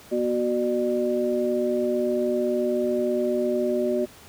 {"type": "tone cluster", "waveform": "sine", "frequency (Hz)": [241.8, 370.8, 600], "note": ["B3", "F#4", "D5"], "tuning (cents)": [-36, 4, 37], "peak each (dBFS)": [-27, -24, -26], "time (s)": [0.11, 4.06], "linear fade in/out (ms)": 20, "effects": ["pink hiss -48 dBFS RMS until 4.28 s", "high-pass 60 Hz 12 dB/octave"]}